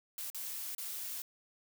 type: noise with dropouts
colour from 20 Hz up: blue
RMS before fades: -41 dBFS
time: 0.18-1.22 s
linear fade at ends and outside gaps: 1 ms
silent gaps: 0.301-0.346 / 0.749-0.781 s
effects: none